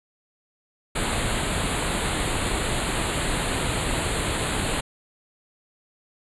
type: band-stop noise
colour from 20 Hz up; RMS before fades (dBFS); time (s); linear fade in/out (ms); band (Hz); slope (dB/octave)
pink; -25; 0.95-4.81; 10; 4400 to 7000; 96
effects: resampled to 24000 Hz